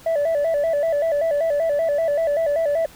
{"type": "tone with vibrato", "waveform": "sine", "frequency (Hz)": 617, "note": "D#5", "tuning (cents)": -15, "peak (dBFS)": -15, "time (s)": [0.06, 2.86], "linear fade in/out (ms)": 5, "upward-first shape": "square", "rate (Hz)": 5.2, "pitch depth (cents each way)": 110, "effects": ["tanh soft clip ceiling -16 dBFS", "pink hiss -46 dBFS RMS until 2.95 s"]}